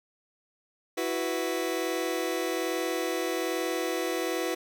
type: chord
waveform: sawtooth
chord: E suspended second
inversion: none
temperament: just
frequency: 329.6 / 370.8 / 494.4 Hz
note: E4 / F#4 / B4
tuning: 0 / +4 / +2 cents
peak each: -28 dBFS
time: 0.97-4.55 s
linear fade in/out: 10 ms
effects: none